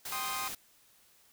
white noise, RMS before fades -40 dBFS, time 0.05-0.55 s, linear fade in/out 5 ms
sawtooth chord, C minor, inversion second, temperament equal, 784 / 1046.5 / 1244.5 Hz, G5 / C6 / Eb6, 0 / 0 / 0 cents, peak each -38 / -35 / -35 dBFS, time 0.12-0.48 s, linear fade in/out 2 ms
effects white hiss -64 dBFS RMS until 1.32 s

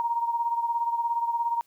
sine beating tone pair, 934 / 951 Hz, A#5 / A#5, +3 / +34 cents, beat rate 17 Hz, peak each -25 / -31 dBFS, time 0-1.61 s, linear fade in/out 0 ms, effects white hiss -66 dBFS RMS until 1.66 s

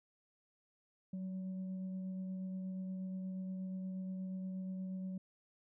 sine tone with frequency modulation, 186.8 Hz, F#3, 17 cents sharp, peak -39 dBFS, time 1.13-5.18 s, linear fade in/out 5 ms, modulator 382 Hz, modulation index 0.21, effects none

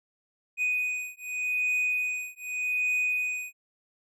triangle beating tone pair, 2489 / 2489.84 Hz, D#7 / D#7, 0 / +1 cents, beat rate 0.84 Hz, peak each -28 dBFS, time 0.57-3.53 s, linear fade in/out 50 ms, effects none

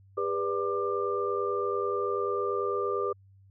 sine tone cluster, 401.5 / 490.5 / 582 / 1191 Hz, G4 / B4 / D5 / D6, +41 / -12 / -16 / +24 cents, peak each -30 / -32 / -39 / -32 dBFS, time 0.17-3.13 s, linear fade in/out 10 ms, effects added 97 Hz sine -54 dBFS peak until 3.5 s

